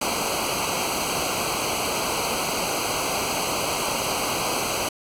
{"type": "noise with comb filter", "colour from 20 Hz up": "pink", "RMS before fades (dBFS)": -25, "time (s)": [0.01, 4.89], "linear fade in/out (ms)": 5, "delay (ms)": 0.56, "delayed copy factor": -0.95, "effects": ["low-pass 12000 Hz 12 dB/octave"]}